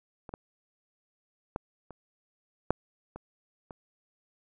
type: clicks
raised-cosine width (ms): 1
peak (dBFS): -29 / -23 / -18 / -30 / -9 / -27 / -28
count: 7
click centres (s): 0.292 / 0.339 / 1.561 / 1.907 / 2.706 / 3.16 / 3.708
effects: none